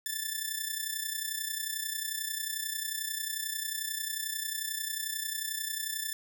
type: tone with amplitude modulation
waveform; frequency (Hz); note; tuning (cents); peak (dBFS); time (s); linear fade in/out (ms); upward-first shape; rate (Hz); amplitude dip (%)
5% pulse; 1760; A6; 0; -19; 0.06-6.13; 2; sine; 31.2; 65
effects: none